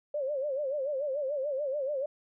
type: tone with vibrato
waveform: sine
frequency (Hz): 560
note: C#5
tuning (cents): +18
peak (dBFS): -29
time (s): 0.14-2.06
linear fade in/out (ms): 5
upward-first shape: sine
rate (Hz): 6.9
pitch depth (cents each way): 130
effects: none